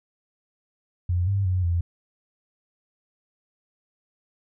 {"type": "tone with pitch steps", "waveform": "sine", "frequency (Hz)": [88.6, 98.8, 91.8, 86], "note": ["F2", "G2", "F#2", "F2"], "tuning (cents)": [25, 14, -13, -26], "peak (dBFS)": -20, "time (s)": [1.09, 1.81], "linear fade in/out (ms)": 5, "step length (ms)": 180, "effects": []}